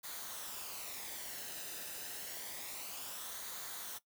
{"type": "noise with flanger", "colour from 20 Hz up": "white", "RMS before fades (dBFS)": -45, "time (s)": [0.03, 3.99], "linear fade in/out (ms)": 20, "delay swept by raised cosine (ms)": [0.37, 0.91], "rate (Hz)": 0.28, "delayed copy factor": -0.5, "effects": ["noise-tail reverb RT60 0.1 s tail -17 dB re dry"]}